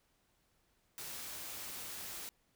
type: noise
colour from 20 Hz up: white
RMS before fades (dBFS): -45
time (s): 0.98-2.29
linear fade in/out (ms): 0
effects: pink hiss -75 dBFS RMS until 2.55 s